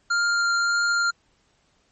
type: tone with vibrato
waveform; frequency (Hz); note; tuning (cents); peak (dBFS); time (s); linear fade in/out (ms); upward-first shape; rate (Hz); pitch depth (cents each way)
square; 1396.9; F6; 0; -20; 0.1-1.11; 10; triangle; 1.7; 8
effects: pink hiss -65 dBFS RMS until 1.91 s + MP3 32 kbps